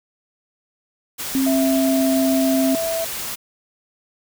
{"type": "noise", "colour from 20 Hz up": "white", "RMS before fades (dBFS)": -28, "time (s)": [1.18, 3.36], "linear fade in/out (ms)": 20}
{"type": "tone with pitch glide", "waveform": "sine", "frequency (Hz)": [267.3, 265.6], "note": ["C4", "C4"], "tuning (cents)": [37, 26], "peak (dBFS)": -16, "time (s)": [1.35, 2.75], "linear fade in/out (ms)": 0, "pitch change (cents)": -11, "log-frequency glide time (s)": [1.64, 2.15]}
{"type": "tone", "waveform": "sine", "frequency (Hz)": 659.3, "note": "E5", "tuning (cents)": 0, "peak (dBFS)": -21, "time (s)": [1.46, 3.05], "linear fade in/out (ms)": 10}
{"effects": []}